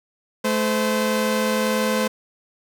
sawtooth tone pair together, 216.1 / 514 Hz, A3 / C5, -31 / -31 cents, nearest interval octave + minor third, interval 1500 cents, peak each -18 / -18 dBFS, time 0.44-2.08 s, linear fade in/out 10 ms, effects none

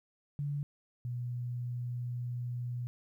sine tone pair in turn, 143.8 / 122.14 Hz, D3 / B2, -36 / -19 cents, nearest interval minor third, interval 283 cents, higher first, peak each -32 / -34 dBFS, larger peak first, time 0.39-0.63 / 1.05-2.87 s, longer second, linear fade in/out 0 ms, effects 12-bit

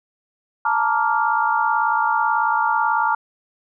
sine chord, Bb major seventh, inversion third, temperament just, 874.1 / 932.3 / 1165.4 / 1398.5 Hz, A5 / Bb5 / D6 / F6, -12 / 0 / -14 / +2 cents, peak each -21 / -21 / -24 / -22 dBFS, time 0.65-3.15 s, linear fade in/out 5 ms, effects none

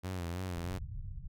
sawtooth tone with vibrato, 89 Hz, F2, 33 cents sharp, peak -32 dBFS, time 0.03-0.79 s, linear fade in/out 20 ms, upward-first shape sine, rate 3.1 Hz, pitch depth 92 cents each way
pink low-pass noise, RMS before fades -42 dBFS, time 0.55-1.28 s, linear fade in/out 20 ms, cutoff 150 Hz, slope 48 dB/octave
effects none

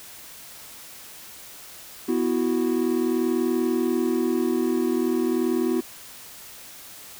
triangle chord, B suspended fourth, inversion none, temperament equal, 246.9 / 329.6 / 370 Hz, B3 / E4 / F#4, 0 / 0 / 0 cents, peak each -23 dBFS, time 2.08-5.81 s, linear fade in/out 10 ms, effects white hiss -43 dBFS RMS until 7.19 s

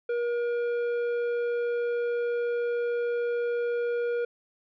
sine tone with tanh clipping, 476.8 Hz, A#4, 39 cents sharp, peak -27 dBFS, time 0.09-4.25 s, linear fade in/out 5 ms, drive 9 dB, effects none

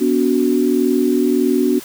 sine chord, B minor, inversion none, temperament equal with one note detuned, 246.9 / 288.5 / 370 Hz, B3 / D4 / F#4, 0 / -31 / 0 cents, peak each -17 dBFS, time 0-1.8 s, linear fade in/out 20 ms, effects white hiss -36 dBFS RMS until 1.84 s

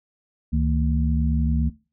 sine tone cluster, 70.9 / 158.3 / 228.5 Hz, C#2 / D#3 / A#3, +40 / +30 / -34 cents, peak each -21 / -25 / -24 dBFS, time 0.52-1.7 s, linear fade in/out 20 ms, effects noise-tail reverb RT60 0.3 s tail -17 dB re dry

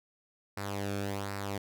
sawtooth tone with flanger, 99.9 Hz, G2, 33 cents sharp, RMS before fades -36 dBFS, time 0.57-1.58 s, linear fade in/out 5 ms, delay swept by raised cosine 0.3 to 1.03 ms, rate 1.3 Hz, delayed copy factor -0.6, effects none

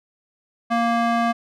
square tone with band-pass filter, 233.1 Hz, A#3, in tune, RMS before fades -20 dBFS, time 0.7-1.33 s, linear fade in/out 20 ms, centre 950 Hz, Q 1, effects none

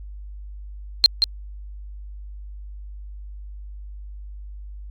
sine tone with echo, 4186 Hz, C8, in tune, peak -7 dBFS, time 1.04-1.06 s, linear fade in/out 0 ms, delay 180 ms, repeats 1, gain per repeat -6 dB, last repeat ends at 1.24 s, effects added 50 Hz sine -34 dBFS peak until 4.9 s + AAC 48 kbps

